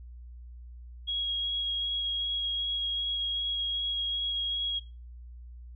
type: tone with vibrato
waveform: sine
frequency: 3300 Hz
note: G#7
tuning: 12 cents flat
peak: -28 dBFS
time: 1.07-4.8 s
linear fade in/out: 20 ms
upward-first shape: sine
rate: 2.6 Hz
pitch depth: 8 cents each way
effects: noise-tail reverb RT60 0.3 s tail -19 dB re dry + added 60 Hz sine -43 dBFS peak until 5.75 s